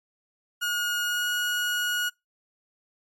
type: tone with pitch glide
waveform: 30% pulse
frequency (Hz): 1438 to 1450.5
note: F#6 to F#6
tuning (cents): -50 to -35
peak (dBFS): -22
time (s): 0.61-2.1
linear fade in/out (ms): 20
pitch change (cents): +15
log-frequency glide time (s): 1.03-1.28
effects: noise-tail reverb RT60 0.2 s tail -26 dB re dry + MP3 96 kbps